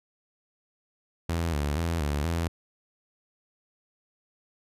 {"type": "tone with vibrato", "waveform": "sawtooth", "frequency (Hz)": 78.1, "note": "D#2", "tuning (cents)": 7, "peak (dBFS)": -22, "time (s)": [1.29, 2.48], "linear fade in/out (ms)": 5, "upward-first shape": "square", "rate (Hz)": 2.1, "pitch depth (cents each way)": 120, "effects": ["resampled to 32000 Hz"]}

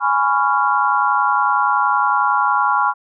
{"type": "chord", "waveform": "sine", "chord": "C# dominant seventh", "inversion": "second", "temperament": "just", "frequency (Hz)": [831.5, 997.9, 1108.7, 1385.9], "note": ["G#5", "B5", "C#6", "E#6"], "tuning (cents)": [2, 18, 0, -14], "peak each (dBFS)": -19, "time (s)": [0, 2.94], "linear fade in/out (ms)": 50, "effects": []}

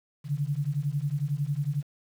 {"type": "beating tone pair", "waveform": "sine", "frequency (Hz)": [138.59, 149.59], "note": ["C#3", "D3"], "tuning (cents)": [0, 32], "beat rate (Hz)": 11, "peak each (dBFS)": -29, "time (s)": [0.24, 1.84], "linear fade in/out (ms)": 50, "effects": ["9-bit"]}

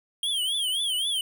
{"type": "tone with vibrato", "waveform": "square", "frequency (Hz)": 3198, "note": "G7", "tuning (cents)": 34, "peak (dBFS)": -25, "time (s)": [0.23, 1.21], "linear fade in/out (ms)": 2, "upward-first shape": "triangle", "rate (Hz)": 3.8, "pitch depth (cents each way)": 170, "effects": []}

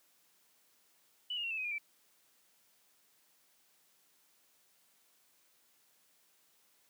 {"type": "tone with pitch steps", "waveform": "sine", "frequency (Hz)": [2965, 2848, 2735, 2626, 2522, 2422, 2326], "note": ["F#7", "F7", "F7", "E7", "D#7", "D#7", "D7"], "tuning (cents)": [3, 33, -37, -7, 23, -47, -17], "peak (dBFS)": -35, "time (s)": [1.3, 1.783], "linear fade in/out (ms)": 5, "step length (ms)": 69, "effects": ["white hiss -70 dBFS RMS until 6.89 s", "high-pass 150 Hz 12 dB/octave"]}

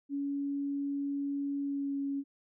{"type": "tone with pitch glide", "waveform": "sine", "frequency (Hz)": [281.5, 278.3], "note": ["C#4", "C#4"], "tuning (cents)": [27, 7], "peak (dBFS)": -31, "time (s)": [0.09, 2.24], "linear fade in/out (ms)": 50, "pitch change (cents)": -20, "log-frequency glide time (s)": [1.6, 1.98], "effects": []}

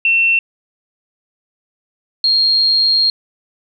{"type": "tone pair in turn", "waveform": "sine", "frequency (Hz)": [2700, 4236], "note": ["E7", "C8"], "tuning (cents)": [41, 21], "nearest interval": "minor sixth", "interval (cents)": 780, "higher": "second", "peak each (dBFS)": -10, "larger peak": "neither", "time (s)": [[0.05, 0.39], [2.24, 3.1]], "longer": "second", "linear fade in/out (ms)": 2, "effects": []}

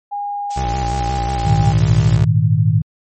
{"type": "tone with pitch glide", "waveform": "sine", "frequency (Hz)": [815, 805.2], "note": ["G#5", "G5"], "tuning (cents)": [-33, 46], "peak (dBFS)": -20, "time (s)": [0.11, 1.73], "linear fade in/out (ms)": 20, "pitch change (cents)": -21, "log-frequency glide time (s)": [0.3, 1.59]}
{"type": "high-pass noise", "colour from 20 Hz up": "pink", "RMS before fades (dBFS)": -34, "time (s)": [0.5, 2.17], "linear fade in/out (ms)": 10, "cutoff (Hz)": 4000, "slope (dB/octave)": 12}
{"type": "tone with vibrato", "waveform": "25% pulse", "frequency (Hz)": 61.74, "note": "B1", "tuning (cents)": 0, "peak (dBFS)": -15, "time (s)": [0.56, 2.25], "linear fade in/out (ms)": 10, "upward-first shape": "square", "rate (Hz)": 5.6, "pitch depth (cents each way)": 110}
{"type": "chord", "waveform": "sine", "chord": "Ab suspended second", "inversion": "none", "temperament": "just", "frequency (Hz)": [103.83, 116.8, 155.74], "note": ["Ab2", "Bb2", "Eb3"], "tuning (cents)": [0, 4, 2], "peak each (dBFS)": -15, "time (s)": [1.45, 2.82], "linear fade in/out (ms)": 10}
{"effects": ["low-pass 11000 Hz 12 dB/octave", "MP3 32 kbps"]}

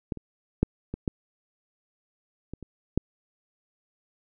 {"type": "clicks", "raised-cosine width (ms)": 3, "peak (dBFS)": [-15, -26, -7, -19, -13, -23, -27, -9], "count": 8, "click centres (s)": [0.122, 0.173, 0.63, 0.94, 1.078, 2.536, 2.627, 2.976], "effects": []}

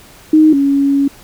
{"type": "tone pair in turn", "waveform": "sine", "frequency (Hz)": [311.1, 278.8], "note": ["D#4", "C#4"], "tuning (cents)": [0, 10], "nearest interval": "major second", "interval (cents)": 190, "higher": "first", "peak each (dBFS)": [-4, -9], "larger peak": "first", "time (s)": [[0.33, 0.53], [0.53, 1.08]], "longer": "second", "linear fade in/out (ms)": 5, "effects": ["pink hiss -41 dBFS RMS until 1.23 s"]}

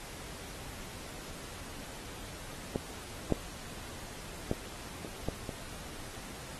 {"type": "clicks", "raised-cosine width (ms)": 2, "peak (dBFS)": [-17, -13, -17, -28, -18, -24], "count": 6, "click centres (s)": [2.759, 3.323, 4.514, 5.048, 5.286, 5.492], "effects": ["pink hiss -46 dBFS RMS until 6.59 s", "AAC 32 kbps"]}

